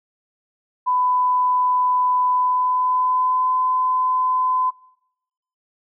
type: tone with pitch glide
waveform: sine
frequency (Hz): 1000 to 1016.9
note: B5 to C6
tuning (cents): +21 to -50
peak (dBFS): -16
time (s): 0.86-4.71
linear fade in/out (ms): 20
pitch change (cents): +29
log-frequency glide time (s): 2.31-3.53
effects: noise-tail reverb RT60 0.9 s tail -24 dB re dry